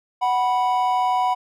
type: tone pair together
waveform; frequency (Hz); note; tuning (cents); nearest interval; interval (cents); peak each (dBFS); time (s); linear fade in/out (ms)
triangle; 744 / 983.4; F#5 / B5; +9 / -8; perfect fourth; 483; -18 / -19; 0.21-1.35; 20
effects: none